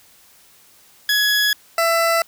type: tone pair in turn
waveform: 20% pulse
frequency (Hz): 1681 / 667.1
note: G#6 / E5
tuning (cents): +20 / +20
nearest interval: octave + major third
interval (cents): 1600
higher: first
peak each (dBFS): -10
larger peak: neither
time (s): 1.09-1.53 / 1.78-2.22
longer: neither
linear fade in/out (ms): 2
effects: white hiss -51 dBFS RMS until 2.27 s